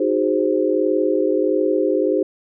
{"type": "chord", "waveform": "sine", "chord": "Ab dominant seventh", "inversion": "second", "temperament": "equal with one note detuned", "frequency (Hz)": [311.1, 370, 411.5, 523.3], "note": ["Eb4", "Gb4", "Ab4", "C5"], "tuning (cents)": [0, 0, -16, 0], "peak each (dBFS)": -21, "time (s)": [0, 2.23], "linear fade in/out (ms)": 5, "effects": []}